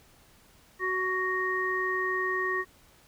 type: harmonic tone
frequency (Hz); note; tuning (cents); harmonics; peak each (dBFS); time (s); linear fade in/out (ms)
372.3; F#4; +11; 1 / 3 / 5; -32 / -32 / -29; 0.79-2.65; 50
effects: pink hiss -59 dBFS RMS until 3.07 s